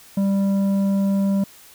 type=tone with tanh clipping; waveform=sine; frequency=196.8 Hz; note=G3; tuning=7 cents sharp; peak=-18 dBFS; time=0.17-1.44 s; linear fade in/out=5 ms; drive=8 dB; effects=white hiss -47 dBFS RMS until 1.74 s